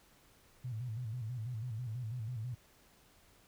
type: tone with vibrato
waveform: sine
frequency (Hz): 117.2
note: A#2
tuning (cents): +10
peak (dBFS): -37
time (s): 0.64-2.55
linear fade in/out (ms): 10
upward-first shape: square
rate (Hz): 6.1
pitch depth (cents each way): 120
effects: pink hiss -65 dBFS RMS until 3.47 s